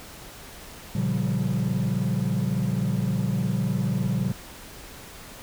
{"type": "chord", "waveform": "triangle", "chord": "G half-diminished seventh", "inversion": "first", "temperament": "just", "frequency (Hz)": [117.6, 141.12, 176.4, 196], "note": ["Bb2", "Db3", "F3", "G3"], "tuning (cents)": [16, 31, 18, 0], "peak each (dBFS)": -25, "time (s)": [0.95, 4.32], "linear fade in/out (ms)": 5, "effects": ["tanh soft clip ceiling -16 dBFS", "pink hiss -43 dBFS RMS until 5.42 s"]}